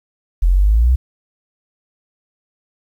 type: exponential sweep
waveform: sine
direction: up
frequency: 41.59 to 65.41 Hz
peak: -9 dBFS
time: 0.42-0.96 s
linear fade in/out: 10 ms
effects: 8-bit